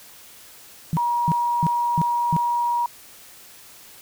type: tone bursts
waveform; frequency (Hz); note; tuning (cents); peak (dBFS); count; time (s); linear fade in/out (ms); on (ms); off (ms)
sine; 162.1; E3; -29; -18; 5; 0.93-2.365; 0; 39; 310
type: tone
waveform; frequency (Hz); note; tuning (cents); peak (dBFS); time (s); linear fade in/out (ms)
sine; 954; A#5; +40; -19; 0.97-2.86; 2
effects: white hiss -46 dBFS RMS until 4.01 s